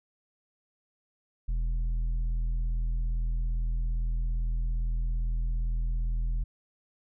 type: tone with tanh clipping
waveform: sine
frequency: 41.2 Hz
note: E1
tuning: in tune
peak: -27 dBFS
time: 1.48-6.44 s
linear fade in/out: 10 ms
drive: 6 dB
effects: none